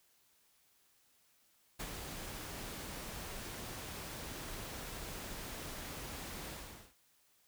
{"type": "noise with ADSR envelope", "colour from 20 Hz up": "pink", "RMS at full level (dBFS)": -41, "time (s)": [1.79, 6.94], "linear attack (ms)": 13, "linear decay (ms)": 55, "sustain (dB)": -4, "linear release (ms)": 470, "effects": ["white hiss -71 dBFS RMS until 7.47 s"]}